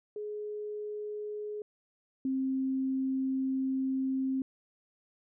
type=tone pair in turn; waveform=sine; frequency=420 / 264.6 Hz; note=G#4 / C4; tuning=+19 / +20 cents; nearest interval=minor sixth; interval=799 cents; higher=first; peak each=-35 / -28 dBFS; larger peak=second; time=0.16-1.62 / 2.25-4.42 s; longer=second; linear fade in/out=2 ms; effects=none